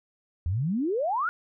sine exponential sweep, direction up, 78.4 to 1480 Hz, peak -24 dBFS, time 0.46-1.29 s, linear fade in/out 0 ms, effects none

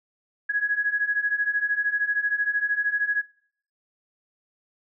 sine beating tone pair, 1661.2 / 1674.2 Hz, G#6 / G#6, 0 / +13 cents, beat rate 13 Hz, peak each -26 / -24 dBFS, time 0.49-3.22 s, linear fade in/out 10 ms, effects noise-tail reverb RT60 0.6 s tail -22 dB re dry

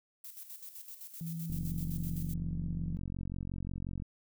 violet noise with tremolo, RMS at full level -46 dBFS, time 0.24-2.34 s, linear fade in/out 5 ms, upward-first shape square, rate 7.8 Hz, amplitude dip 60%
sine tone with vibrato, 165.3 Hz, E3, 5 cents sharp, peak -36 dBFS, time 1.21-2.97 s, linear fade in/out 0 ms, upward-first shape sine, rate 18 Hz, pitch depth 14 cents each way
click train, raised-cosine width 5 ms, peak -27 dBFS, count 116, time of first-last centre 1.5-4.022 s, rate 45.6 Hz
effects none

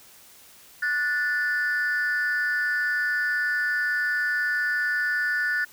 sine tone pair together, 1467.6 / 1761 Hz, F#6 / A6, -15 / +1 cents, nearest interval minor third, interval 316 cents, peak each -23 dBFS, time 0.82-5.65 s, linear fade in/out 10 ms, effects tanh soft clip ceiling -19 dBFS + white hiss -51 dBFS RMS until 5.72 s

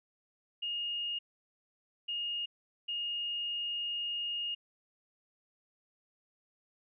sine tone bursts at uneven times, 2850 Hz, F7, 34 cents sharp, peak -33 dBFS, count 3, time 0.62-1.19 / 2.08-2.46 / 2.88-4.55 s, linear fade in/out 10 ms, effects none

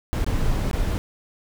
brown noise with dropouts, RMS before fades -22 dBFS, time 0.13-0.98 s, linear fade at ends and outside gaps 0 ms, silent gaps 0.245-0.265 / 0.712-0.731 s, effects none

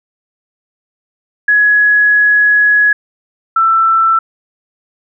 sine tone pair in turn, 1680 / 1333.4 Hz, G#6 / E6, +19 / +19 cents, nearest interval major third, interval 400 cents, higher first, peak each -6 / -7 dBFS, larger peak first, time 1.48-2.93 / 3.56-4.19 s, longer first, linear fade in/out 5 ms, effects none

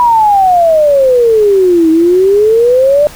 sine exponential two-way sweep, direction down then up, 987.8 to 317.1 to 601 Hz, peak -4 dBFS, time 0-3.07 s, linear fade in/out 0 ms, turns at 1.9 s, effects pink hiss -32 dBFS RMS until 3.15 s

